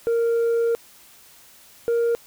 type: tone pair in turn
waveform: sine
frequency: 464.4 / 467.9 Hz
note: A#4 / A#4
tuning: -7 / +6 cents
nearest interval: unison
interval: 13 cents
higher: second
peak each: -15 dBFS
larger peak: neither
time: 0.07-0.75 / 1.88-2.15 s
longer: first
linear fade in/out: 0 ms
effects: tanh soft clip ceiling -17 dBFS + white hiss -50 dBFS RMS until 2.26 s